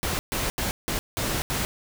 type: noise bursts at uneven times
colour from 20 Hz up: pink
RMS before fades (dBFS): -27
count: 6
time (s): 0.03-0.19 / 0.32-0.5 / 0.58-0.71 / 0.88-0.99 / 1.17-1.42 / 1.5-1.65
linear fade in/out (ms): 0
effects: none